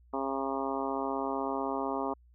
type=harmonic tone with a mistuned harmonic; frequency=135.7 Hz; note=C#3; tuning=36 cents flat; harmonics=2 / 3 / 4 / 5 / 6 / 7 / 8 / 9; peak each=-36 / -37 / -40 / -38 / -39 / -38 / -40 / -42 dBFS; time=0.13-2.14 s; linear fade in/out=10 ms; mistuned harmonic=9; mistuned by=-19 cents; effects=added 60 Hz sine -57 dBFS peak until 2.34 s